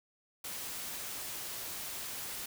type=noise; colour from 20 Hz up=white; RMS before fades=-41 dBFS; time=0.44-2.46 s; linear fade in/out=5 ms; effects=none